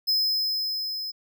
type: tone with level ramp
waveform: square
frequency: 5100 Hz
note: D#8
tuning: 42 cents sharp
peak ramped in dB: -20 to -31 dBFS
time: 0.07-1.12 s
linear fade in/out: 20 ms
effects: none

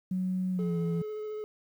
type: tone with pitch glide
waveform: sine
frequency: 185 to 167.7 Hz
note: F#3 to E3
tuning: 0 to +30 cents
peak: -27 dBFS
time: 0.11-1.02 s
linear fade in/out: 5 ms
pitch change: -170 cents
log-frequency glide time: 0.52-0.78 s
type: tone with vibrato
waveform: triangle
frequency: 427 Hz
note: G#4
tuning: 48 cents sharp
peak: -32 dBFS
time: 0.59-1.44 s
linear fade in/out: 0 ms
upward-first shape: triangle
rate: 14 Hz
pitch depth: 16 cents each way
effects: tanh soft clip ceiling -20 dBFS + 10-bit

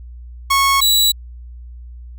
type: tone pair in turn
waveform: sawtooth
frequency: 1100 / 3920 Hz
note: C#6 / B7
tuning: -14 / -14 cents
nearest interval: octave + minor seventh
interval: 2200 cents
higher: second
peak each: -8 dBFS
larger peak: neither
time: 0.5-0.81 / 0.81-1.12 s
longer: neither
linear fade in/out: 10 ms
effects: added 60 Hz sine -32 dBFS peak until 2.18 s

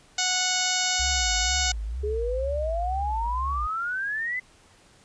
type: harmonic tone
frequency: 736 Hz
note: F#5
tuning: 9 cents flat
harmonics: 1 / 2 / 3 / 4 / 5 / 6 / 7 / 8 / 9 / 10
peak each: -32 / -32 / -32 / -32 / -32 / -32 / -32 / -32 / -32 / -32 dBFS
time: 0.18-1.72 s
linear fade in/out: 5 ms
type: tone with vibrato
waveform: sine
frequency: 60.5 Hz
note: B1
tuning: 35 cents flat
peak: -28 dBFS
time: 0.99-3.67 s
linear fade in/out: 10 ms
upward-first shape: sine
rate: 2.1 Hz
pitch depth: 250 cents each way
type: exponential sweep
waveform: sine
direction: up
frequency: 410 to 2050 Hz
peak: -26 dBFS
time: 2.03-4.4 s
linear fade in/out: 10 ms
effects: pink hiss -56 dBFS RMS until 5.04 s + resampled to 22050 Hz

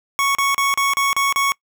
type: tone bursts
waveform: 25% pulse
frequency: 1108.7 Hz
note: C#6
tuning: in tune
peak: -12 dBFS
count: 7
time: 0.19-1.52 s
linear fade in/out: 0 ms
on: 160 ms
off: 35 ms
effects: noise-tail reverb RT60 0.1 s tail -25 dB re dry

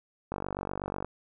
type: click train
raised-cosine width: 1 ms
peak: -19 dBFS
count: 36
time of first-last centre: 0.32-1.046 s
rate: 48.2 Hz
effects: none

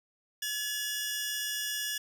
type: tone pair together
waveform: 15% pulse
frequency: 1707 / 2871 Hz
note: G#6 / F7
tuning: +47 / +47 cents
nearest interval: major sixth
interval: 900 cents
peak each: -28 dBFS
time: 0.42-1.98 s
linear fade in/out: 5 ms
effects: none

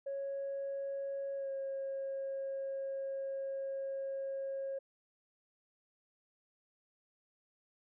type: tone with pitch glide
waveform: sine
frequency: 552 to 543.1 Hz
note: C#5 to C#5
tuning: -7 to -36 cents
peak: -35 dBFS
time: 0.06-4.79 s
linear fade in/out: 10 ms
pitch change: -29 cents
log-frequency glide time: 1.36-1.5 s
effects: tanh soft clip ceiling -33 dBFS

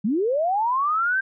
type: linear sweep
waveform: sine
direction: up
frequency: 185 to 1590 Hz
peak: -19 dBFS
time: 0.04-1.21 s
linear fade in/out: 10 ms
effects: none

